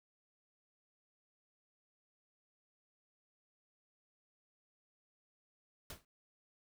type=noise with exponential decay; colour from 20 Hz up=pink; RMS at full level=-42 dBFS; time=5.9-6.05 s; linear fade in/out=2 ms; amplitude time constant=32 ms; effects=none